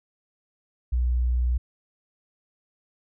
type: tone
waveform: sine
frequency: 61.2 Hz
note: B1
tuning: 15 cents flat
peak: -20 dBFS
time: 0.92-1.58 s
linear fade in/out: 10 ms
effects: none